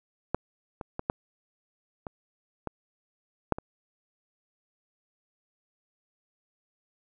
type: clicks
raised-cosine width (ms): 1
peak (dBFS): -11 / -22 / -18 / -11 / -22 / -18 / -8 / -21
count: 8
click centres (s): 0.346 / 0.812 / 0.994 / 1.099 / 2.068 / 2.673 / 3.523 / 3.585
effects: none